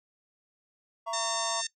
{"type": "chord", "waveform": "triangle", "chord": "A# diminished", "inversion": "second", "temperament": "just", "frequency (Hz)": [671.3, 932.3, 1118.8], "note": ["E5", "A#5", "C#6"], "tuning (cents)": [31, 0, 16], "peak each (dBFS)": -34, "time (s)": [1.06, 1.62], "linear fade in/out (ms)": 20}
{"type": "harmonic tone", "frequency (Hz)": 905, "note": "A5", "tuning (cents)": 48, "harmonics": [2, 3, 4, 5, 6, 7, 8, 9], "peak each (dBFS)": [-41, -46, -37, -42, -37, -36, -40, -41], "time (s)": [1.13, 1.67], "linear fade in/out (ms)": 5}
{"effects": ["noise-tail reverb RT60 0.1 s tail -21 dB re dry"]}